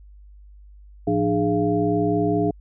sine tone cluster, 110.1 / 174.8 / 300.2 / 414.9 / 690 Hz, A2 / F3 / D4 / G#4 / F5, +2 / +2 / +38 / -2 / -21 cents, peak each -28 / -26 / -22 / -23 / -26 dBFS, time 1.07-2.51 s, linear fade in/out 5 ms, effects added 50 Hz sine -43 dBFS peak until 2.6 s

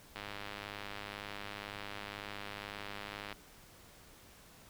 click train, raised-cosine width 0.3 ms, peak -26 dBFS, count 324, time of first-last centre 0.16-3.327 s, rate 102 Hz, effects pink hiss -58 dBFS RMS until 4.69 s

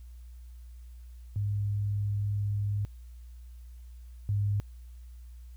sine tone pair in turn, 102.4 / 102.04 Hz, G#2 / G#2, -24 / -30 cents, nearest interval unison, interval 6 cents, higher first, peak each -27 / -25 dBFS, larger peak second, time 1.36-2.85 / 4.29-4.6 s, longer first, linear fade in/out 0 ms, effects added 60 Hz sine -44 dBFS peak until 5.56 s + white hiss -68 dBFS RMS until 5.56 s

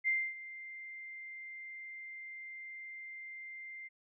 sine tone with ADSR envelope, 2093 Hz, C7, in tune, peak -27 dBFS, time 0.04-3.89 s, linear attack 37 ms, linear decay 260 ms, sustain -17 dB, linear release 24 ms, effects none

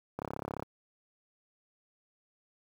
click train, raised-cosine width 1 ms, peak -21 dBFS, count 16, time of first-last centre 0.19-0.625 s, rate 34.5 Hz, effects high-pass 80 Hz 12 dB/octave + 9-bit

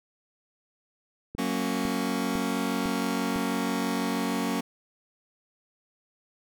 click train, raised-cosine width 3 ms, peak -24 dBFS, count 5, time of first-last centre 1.35-3.36 s, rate 1.99 Hz
sawtooth chord, F# major, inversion none, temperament just, 185 / 231.2 / 277.5 Hz, F#3 / A#3 / C#4, 0 / -14 / +2 cents, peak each -28 / -26 / -26 dBFS, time 1.38-4.61 s, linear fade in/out 10 ms
effects none

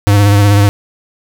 square tone with vibrato, 101.7 Hz, G#2, 36 cents flat, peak -6 dBFS, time 0.07-0.69 s, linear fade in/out 0 ms, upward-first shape triangle, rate 16 Hz, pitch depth 38 cents each way, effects none

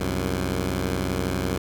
10% pulse tone pair together, 65.41 / 92.22 Hz, C2 / F#2, 0 / -5 cents, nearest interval tritone, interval 595 cents, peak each -19 / -18 dBFS, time 0-1.58 s, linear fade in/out 5 ms, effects none

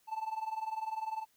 triangle tone with tremolo, 880 Hz, A5, in tune, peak -29 dBFS, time 0.07-1.26 s, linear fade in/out 50 ms, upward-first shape sine, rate 20 Hz, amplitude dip 85%, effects tanh soft clip ceiling -25 dBFS + white hiss -71 dBFS RMS until 1.36 s

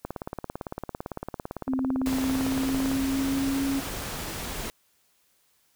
click train, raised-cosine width 1 ms, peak -18 dBFS, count 52, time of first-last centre 0.05-2.915 s, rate 17.8 Hz
sine tone with pitch glide, 261.6 to 273.7 Hz, C4 to C#4, 0 to -22 cents, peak -24 dBFS, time 1.67-3.81 s, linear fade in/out 20 ms, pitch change +78 cents, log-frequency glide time 2.05-3.6 s
pink noise, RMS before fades -34 dBFS, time 2.06-4.7 s, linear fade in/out 0 ms
effects white hiss -67 dBFS RMS until 5.75 s

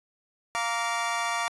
25% pulse chord, Bb major, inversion second, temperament equal with one note detuned, 698.5 / 932.3 / 1159.2 Hz, F5 / Bb5 / D6, 0 / 0 / -23 cents, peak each -28 / -27 / -27 dBFS, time 0.55-1.48 s, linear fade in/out 0 ms, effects resampled to 22050 Hz

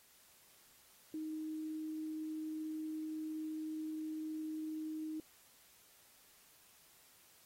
sine tone, 312.3 Hz, D#4, 7 cents sharp, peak -39 dBFS, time 1.14-5.2 s, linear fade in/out 2 ms, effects white hiss -65 dBFS RMS until 7.45 s + AAC 48 kbps

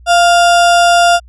sine tone with sample-and-hold, 693 Hz, F5, 14 cents flat, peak -5 dBFS, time 0.06-1.2 s, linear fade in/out 50 ms, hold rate 2100 Hz, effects added 60 Hz sine -36 dBFS peak until 1.28 s + resampled to 22050 Hz

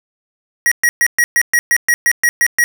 square tone bursts, 1902 Hz, A#6, 34 cents sharp, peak -10 dBFS, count 12, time 0.66-2.64 s, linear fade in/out 0 ms, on 55 ms, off 120 ms, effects 7-bit

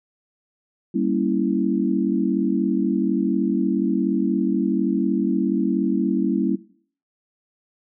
sine chord, G diminished seventh, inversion none, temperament equal, 196 / 233.1 / 277.2 / 329.6 Hz, G3 / Bb3 / Db4 / Fb4, 0 / 0 / 0 / 0 cents, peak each -24 dBFS, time 0.94-6.56 s, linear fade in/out 10 ms, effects noise-tail reverb RT60 0.5 s tail -18 dB re dry

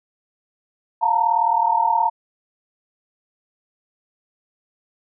sine tone cluster, 706 / 897 / 936 Hz, F5 / A5 / A#5, +19 / +33 / +7 cents, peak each -25 / -18 / -19 dBFS, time 1.01-2.1 s, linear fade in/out 20 ms, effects none

